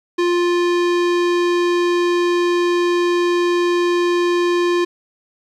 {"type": "tone", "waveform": "square", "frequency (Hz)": 350, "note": "F4", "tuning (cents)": 4, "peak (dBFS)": -15, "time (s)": [0.18, 4.85], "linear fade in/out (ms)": 10, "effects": ["low-pass 5000 Hz 12 dB/octave", "9-bit"]}